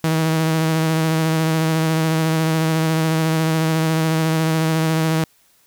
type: tone with vibrato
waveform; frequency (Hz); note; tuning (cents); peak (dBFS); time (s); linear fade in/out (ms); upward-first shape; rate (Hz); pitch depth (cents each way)
sawtooth; 160; D#3; +49; -12; 0.04-5.24; 0; sine; 14; 21
effects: white hiss -57 dBFS RMS until 5.66 s